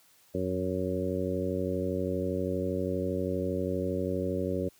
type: harmonic tone with a mistuned harmonic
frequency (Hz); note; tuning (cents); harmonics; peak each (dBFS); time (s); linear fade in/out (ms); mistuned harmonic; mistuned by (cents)
92.5; F#2; 0; 1 / 2 / 3 / 4 / 5 / 6; -35 / -35 / -35 / -35 / -35 / -35; 0.34-4.69; 10; 1; -46
effects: white hiss -62 dBFS RMS until 4.79 s + high-pass 60 Hz 12 dB/octave